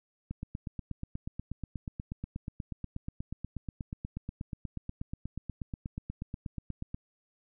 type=click train; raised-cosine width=5 ms; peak=-24 dBFS; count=56; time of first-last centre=0.31-6.944 s; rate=8.29 Hz; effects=none